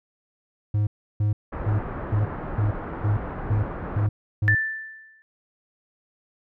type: tone bursts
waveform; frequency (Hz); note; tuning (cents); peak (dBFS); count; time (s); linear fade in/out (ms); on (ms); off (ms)
triangle; 104.7; G#2; +15; -17; 9; 0.74-4.55; 5; 130; 330
type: low-pass noise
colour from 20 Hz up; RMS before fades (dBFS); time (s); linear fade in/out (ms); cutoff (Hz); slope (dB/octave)
pink; -32; 1.52-4.07; 10; 1500; 24
type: tone with exponential decay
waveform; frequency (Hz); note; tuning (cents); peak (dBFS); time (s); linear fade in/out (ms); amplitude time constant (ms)
sine; 1765; A6; +5; -15; 4.48-5.22; 0; 160
effects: none